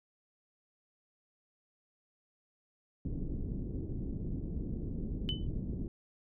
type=low-pass noise; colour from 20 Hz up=pink; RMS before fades=-37 dBFS; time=3.05-5.88 s; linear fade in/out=2 ms; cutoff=330 Hz; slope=24 dB/octave
type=tone with exponential decay; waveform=sine; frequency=3020 Hz; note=F#7; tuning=35 cents sharp; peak=-30 dBFS; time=5.29-5.47 s; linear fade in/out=0 ms; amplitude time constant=37 ms
effects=none